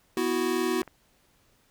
square chord, B suspended fourth, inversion none, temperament equal, 246.9 / 329.6 / 370 Hz, B3 / E4 / F#4, 0 / 0 / 0 cents, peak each -32 / -30 / -28 dBFS, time 0.17-0.82 s, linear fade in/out 2 ms
clicks, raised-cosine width 0.5 ms, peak -29 dBFS, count 2, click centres 0.831 / 0.877 s
effects pink hiss -65 dBFS RMS until 1.7 s

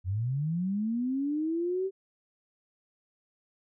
sine linear sweep, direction up, 86 to 390.5 Hz, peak -27 dBFS, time 0.04-1.91 s, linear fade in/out 50 ms, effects none

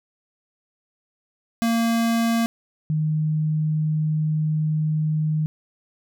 square / sine tone pair in turn, 230 / 154.71 Hz, A#3 / D#3, -23 / -10 cents, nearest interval perfect fifth, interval 687 cents, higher first, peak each -19 dBFS, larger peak neither, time 1.62-2.46 / 2.9-5.46 s, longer second, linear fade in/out 0 ms, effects none

